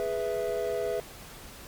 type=chord; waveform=triangle; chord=E major; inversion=first; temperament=equal; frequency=415.3 / 493.9 / 659.3 Hz; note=G#4 / B4 / E5; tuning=0 / 0 / 0 cents; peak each=-30 dBFS; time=0-1 s; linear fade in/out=0 ms; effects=pink hiss -46 dBFS RMS until 1.67 s + MP3 96 kbps